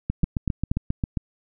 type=two click trains; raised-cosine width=5 ms; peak=-11 / -9 dBFS; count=9 / 3; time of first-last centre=0.1-1.172 / 0.24-0.715 s; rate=7.46 / 4.21 Hz; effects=none